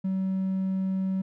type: tone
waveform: triangle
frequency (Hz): 190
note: F#3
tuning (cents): +46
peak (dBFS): -22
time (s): 0.04-1.22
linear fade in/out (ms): 10
effects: tanh soft clip ceiling -19 dBFS